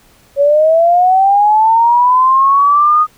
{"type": "linear sweep", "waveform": "sine", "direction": "up", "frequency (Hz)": [554.4, 1244.5], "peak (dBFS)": -6, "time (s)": [0.36, 3.07], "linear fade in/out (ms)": 50, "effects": ["pink hiss -48 dBFS RMS until 3.17 s"]}